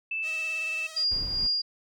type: tone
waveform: sine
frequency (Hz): 2637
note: E7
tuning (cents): 0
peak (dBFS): -28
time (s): 0.11-0.87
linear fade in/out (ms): 5
type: tone with vibrato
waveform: 5% pulse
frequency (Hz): 637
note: D#5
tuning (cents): +41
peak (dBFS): -30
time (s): 0.22-1.06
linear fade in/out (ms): 50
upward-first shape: sine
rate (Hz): 18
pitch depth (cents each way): 34
type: tone with tremolo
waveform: sine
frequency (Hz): 4826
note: D8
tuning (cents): +46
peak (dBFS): -22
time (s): 0.96-1.62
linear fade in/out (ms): 10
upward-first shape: triangle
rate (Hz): 2.4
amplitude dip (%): 65
type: noise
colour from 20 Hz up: brown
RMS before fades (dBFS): -37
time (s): 1.11-1.47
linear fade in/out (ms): 5
effects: none